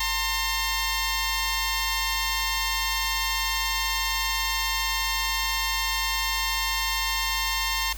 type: tone pair together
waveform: 10% pulse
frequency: 907 / 1054.8 Hz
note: A#5 / C6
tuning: -48 / +14 cents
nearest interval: minor third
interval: 262 cents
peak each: -19 dBFS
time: 0-7.93 s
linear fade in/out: 5 ms
effects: added 50 Hz sine -34 dBFS peak until 7.97 s + white hiss -42 dBFS RMS until 7.97 s